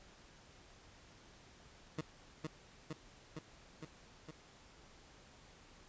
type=tone with echo; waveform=20% pulse; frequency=156.3 Hz; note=D#3; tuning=8 cents sharp; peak=-32 dBFS; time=1.98-2.01 s; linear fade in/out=5 ms; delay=460 ms; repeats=5; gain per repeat=-2 dB; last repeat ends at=4.31 s; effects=pink hiss -61 dBFS RMS until 5.88 s + resampled to 16000 Hz